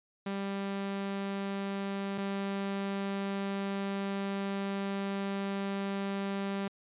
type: tone pair in turn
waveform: sawtooth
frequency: 197.3 / 197.3 Hz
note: G3 / G3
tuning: +11 / +11 cents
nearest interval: unison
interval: 0 cents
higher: neither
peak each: -29 / -28 dBFS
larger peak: second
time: 0.26-2.18 / 2.18-6.68 s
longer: second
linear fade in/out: 5 ms
effects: resampled to 8000 Hz